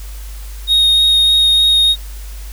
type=tone with vibrato; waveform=triangle; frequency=3729 Hz; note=A#7; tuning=in tune; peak=-7 dBFS; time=0.67-1.96 s; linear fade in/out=50 ms; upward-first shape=sine; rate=3.3 Hz; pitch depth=8 cents each way; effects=added 50 Hz sine -26 dBFS peak until 2.52 s + white hiss -39 dBFS RMS until 2.52 s